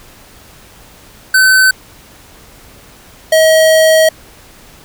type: tone pair in turn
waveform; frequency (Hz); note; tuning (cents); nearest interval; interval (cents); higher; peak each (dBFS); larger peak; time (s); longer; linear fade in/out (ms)
square; 1525 / 636.6; G6 / D#5; -48 / +39; octave + minor third; 1513; first; -6; neither; 1.34-1.71 / 3.32-4.09; second; 5
effects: pink hiss -40 dBFS RMS until 4.84 s